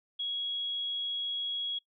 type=tone; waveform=sine; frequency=3322 Hz; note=G#7; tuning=in tune; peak=-31 dBFS; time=0.19-1.79 s; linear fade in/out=10 ms; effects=noise-tail reverb RT60 0.1 s tail -22 dB re dry